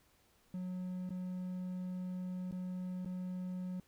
triangle tone with dropouts, 182.6 Hz, F#3, 23 cents flat, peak -36 dBFS, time 0.54-3.8 s, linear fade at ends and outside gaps 2 ms, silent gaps 1.093-1.105 / 2.512-2.524 / 3.049-3.058 s, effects pink hiss -70 dBFS RMS until 3.87 s

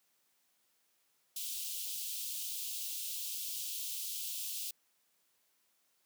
white high-pass noise, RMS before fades -40 dBFS, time 1.36-4.71 s, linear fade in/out 5 ms, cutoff 2800 Hz, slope 48 dB/octave, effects white hiss -75 dBFS RMS until 6.05 s + high-pass 150 Hz 12 dB/octave

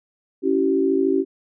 sine chord, C# diminished, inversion none, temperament equal with one note detuned, 277.2 / 329.6 / 383.5 Hz, C#4 / E4 / G4, 0 / 0 / -38 cents, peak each -21 / -23 / -19 dBFS, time 0.42-1.25 s, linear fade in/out 50 ms, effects none

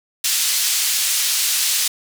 pink band-pass noise, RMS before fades -19 dBFS, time 0.24-1.88 s, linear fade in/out 5 ms, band 3800 to 14000 Hz, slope 12 dB/octave, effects none

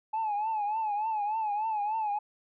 sine tone with vibrato, 855 Hz, A5, 50 cents flat, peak -26 dBFS, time 0.13-2.19 s, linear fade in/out 10 ms, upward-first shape triangle, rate 3.4 Hz, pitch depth 100 cents each way, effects tanh soft clip ceiling -25 dBFS

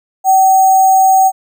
sine tone with sample-and-hold, 762 Hz, G5, 49 cents flat, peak -5 dBFS, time 0.24-1.32 s, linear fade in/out 50 ms, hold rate 7350 Hz, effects none

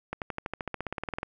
accelerating click train, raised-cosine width 0.5 ms, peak -17 dBFS, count 18, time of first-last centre 0.13-1.231 s, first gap 88 ms, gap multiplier 0.96, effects none

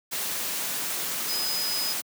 sine tone in noise, 5020 Hz, D#8, 15 cents sharp, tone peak -28 dBFS, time 1.28-1.94 s, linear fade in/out 20 ms, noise white, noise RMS -30 dBFS, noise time 0.11-2.02 s, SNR -1 dB, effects high-pass 150 Hz 12 dB/octave

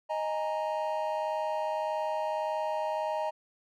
triangle chord, D# suspended fourth, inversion none, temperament equal, 622.3 / 830.6 / 932.3 Hz, D#5 / G#5 / A#5, 0 / 0 / 0 cents, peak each -30 / -34 / -32 dBFS, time 0.09-3.31 s, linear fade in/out 20 ms, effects none

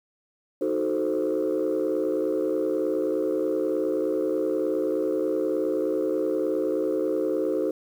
sine chord, D# diminished seventh, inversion none, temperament equal, 311.1 / 370 / 440 / 523.3 Hz, D#4 / F#4 / A4 / C5, 0 / 0 / 0 / 0 cents, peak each -27 dBFS, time 0.61-7.71 s, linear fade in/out 5 ms, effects tanh soft clip ceiling -17 dBFS + 9-bit

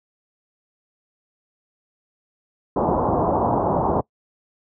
white low-pass noise, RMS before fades -20 dBFS, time 2.76-4.01 s, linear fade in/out 5 ms, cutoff 1000 Hz, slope 48 dB/octave, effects noise-tail reverb RT60 0.1 s tail -23 dB re dry + high-pass 60 Hz 12 dB/octave

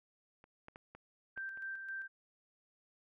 clicks, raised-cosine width 0.5 ms, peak -43 / -35 / -35 / -37 / -36 / -43 dBFS, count 6, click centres 0.441 / 0.684 / 0.759 / 0.95 / 1.376 / 1.574 s
sine tone with tremolo, 1568 Hz, G6, in tune, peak -39 dBFS, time 1.36-2.08 s, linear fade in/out 20 ms, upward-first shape square, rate 3.8 Hz, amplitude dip 40%
effects none

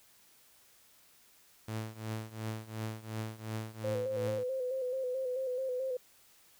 sawtooth tone with tremolo, 110 Hz, A2, in tune, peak -30 dBFS, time 1.68-4.44 s, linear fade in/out 5 ms, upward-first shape triangle, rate 2.8 Hz, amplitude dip 90%
sine tone with vibrato, 514 Hz, C5, 31 cents flat, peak -32 dBFS, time 3.84-5.97 s, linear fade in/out 5 ms, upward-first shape square, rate 4.6 Hz, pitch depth 44 cents each way
effects white hiss -63 dBFS RMS until 6.59 s

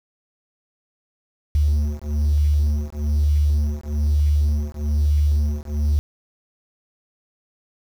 triangle beating tone pair, 73.42 / 74.52 Hz, D2 / D2, 0 / +26 cents, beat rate 1.1 Hz, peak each -16 dBFS, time 1.55-5.99 s, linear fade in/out 0 ms, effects tanh soft clip ceiling -12 dBFS + 7-bit

